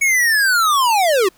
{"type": "linear sweep", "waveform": "square", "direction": "down", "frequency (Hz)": [2235, 349.2], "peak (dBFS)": -13, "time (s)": [0.01, 1.29], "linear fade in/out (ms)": 10, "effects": ["pink hiss -53 dBFS RMS until 1.37 s"]}